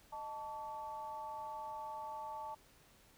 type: tone with amplitude modulation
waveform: sine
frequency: 880 Hz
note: A5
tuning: in tune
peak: -38 dBFS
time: 0.12-2.55 s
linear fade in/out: 10 ms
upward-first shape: sine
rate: 259 Hz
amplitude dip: 85%
effects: pink hiss -65 dBFS RMS until 3.17 s